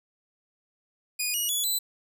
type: tone with pitch steps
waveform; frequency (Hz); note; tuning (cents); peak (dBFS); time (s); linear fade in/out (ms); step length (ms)
10% pulse; 2464 / 2897 / 3405 / 4003; D#7 / F#7 / G#7 / B7; -17 / -37 / +42 / +23; -18; 1.19-1.79; 10; 150
effects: none